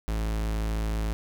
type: tone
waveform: 45% pulse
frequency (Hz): 54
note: A1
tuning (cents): -32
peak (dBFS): -26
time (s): 0.08-1.13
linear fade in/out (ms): 0
effects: none